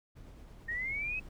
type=noise with tremolo; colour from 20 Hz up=brown; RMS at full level=-50 dBFS; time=0.15-0.79 s; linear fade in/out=20 ms; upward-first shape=sine; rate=9.1 Hz; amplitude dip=25%
type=linear sweep; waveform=sine; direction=up; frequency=1836 to 2580 Hz; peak=-33 dBFS; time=0.68-1.2 s; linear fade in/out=10 ms
type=noise; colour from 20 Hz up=brown; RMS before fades=-47 dBFS; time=0.71-1.29 s; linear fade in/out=5 ms
effects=none